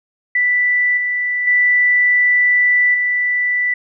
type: tone with level steps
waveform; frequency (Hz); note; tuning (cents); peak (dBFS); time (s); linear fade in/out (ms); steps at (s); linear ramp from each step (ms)
sine; 1975.5; B6; 0; -12 / -16 / -10 / -14; 0.35-3.74; 5; 0.97 / 1.47 / 2.94; 5
effects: none